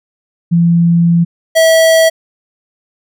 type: tone pair in turn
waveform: sine / square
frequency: 169.9 / 649.8 Hz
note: F3 / E5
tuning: -47 / -25 cents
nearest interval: octave + major seventh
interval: 2322 cents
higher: second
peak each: -6 dBFS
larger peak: neither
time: 0.51-1.25 / 1.55-2.1 s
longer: first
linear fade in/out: 20 ms
effects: none